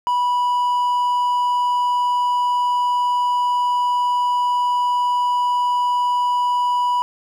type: tone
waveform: triangle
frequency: 981 Hz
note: B5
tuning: 12 cents flat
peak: -14 dBFS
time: 0.07-7.02 s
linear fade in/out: 0 ms
effects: none